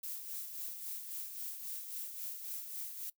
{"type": "noise with tremolo", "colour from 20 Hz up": "violet", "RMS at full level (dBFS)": -41, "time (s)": [0.03, 3.1], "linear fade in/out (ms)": 5, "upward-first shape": "sine", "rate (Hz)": 3.7, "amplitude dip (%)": 50, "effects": ["noise-tail reverb RT60 0.1 s tail -21 dB re dry"]}